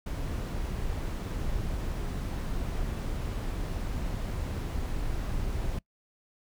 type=noise; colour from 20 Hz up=brown; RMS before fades=-32 dBFS; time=0.06-5.79 s; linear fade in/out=5 ms; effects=noise-tail reverb RT60 0.1 s tail -24 dB re dry